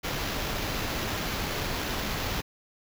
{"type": "noise with sample-and-hold", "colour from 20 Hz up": "pink", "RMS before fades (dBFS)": -31, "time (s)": [0.03, 2.42], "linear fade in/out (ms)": 20, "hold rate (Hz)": 8820, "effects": []}